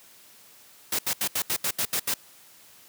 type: noise bursts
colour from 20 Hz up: white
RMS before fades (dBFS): -26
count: 9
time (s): 0.92-2.141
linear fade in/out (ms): 5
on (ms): 69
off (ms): 75
effects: white hiss -53 dBFS RMS until 2.88 s + high-pass 80 Hz 12 dB/octave